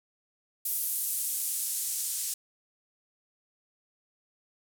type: noise with band-pass filter sweep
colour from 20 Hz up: blue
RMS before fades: -32 dBFS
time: 0.65-2.34 s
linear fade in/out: 5 ms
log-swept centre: 12000 to 7400 Hz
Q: 1.1
effects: none